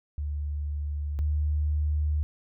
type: tone pair in turn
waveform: sine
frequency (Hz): 73.42 / 74.96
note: D2 / D2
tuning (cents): 0 / +36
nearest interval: unison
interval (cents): 36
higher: second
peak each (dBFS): -28 / -23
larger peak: second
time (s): 0.18-1.19 / 1.19-2.23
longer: second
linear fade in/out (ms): 0
effects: none